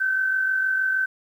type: tone pair together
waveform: sine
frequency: 1493.6 / 1540 Hz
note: F#6 / G6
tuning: +16 / -31 cents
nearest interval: minor second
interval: 53 cents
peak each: -31 / -20 dBFS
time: 0-1.06 s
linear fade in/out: 10 ms
effects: 9-bit